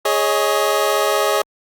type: chord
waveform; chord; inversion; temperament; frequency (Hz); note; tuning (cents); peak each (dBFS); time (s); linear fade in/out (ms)
25% pulse; Ab suspended fourth; none; equal with one note detuned; 415.3 / 554.4 / 630.6; Ab4 / Db5 / Eb5; 0 / 0 / +23; -16; 0.05-1.42; 5
effects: Opus 48 kbps